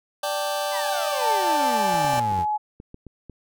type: chord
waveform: sawtooth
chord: D suspended fourth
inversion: none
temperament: just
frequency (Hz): 587.3 / 783.1 / 881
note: D5 / G5 / A5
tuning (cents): 0 / -2 / +2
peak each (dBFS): -22 / -25 / -28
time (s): 0.23-2.2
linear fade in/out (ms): 5
type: exponential sweep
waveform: 30% pulse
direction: down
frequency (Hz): 1046.5 to 81.4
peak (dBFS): -26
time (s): 0.71-2.46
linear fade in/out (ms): 50
type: tone with pitch glide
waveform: sine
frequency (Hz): 886 to 846.5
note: A5 to G#5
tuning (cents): +12 to +33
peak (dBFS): -21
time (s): 1.2-2.58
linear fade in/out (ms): 20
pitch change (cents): -79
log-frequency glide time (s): 1.54-1.96
type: clicks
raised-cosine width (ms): 3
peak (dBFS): -27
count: 10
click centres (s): 1.942 / 2.047 / 2.136 / 2.18 / 2.321 / 2.389 / 2.801 / 2.944 / 3.067 / 3.297
effects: none